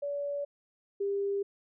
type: tone pair in turn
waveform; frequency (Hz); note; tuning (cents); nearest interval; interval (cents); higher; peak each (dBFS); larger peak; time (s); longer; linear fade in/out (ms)
sine; 572 / 399.2; D5 / G4; -46 / +32; tritone; 622; first; -31 / -28; second; 0.02-0.45 / 1-1.43; neither; 10
effects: none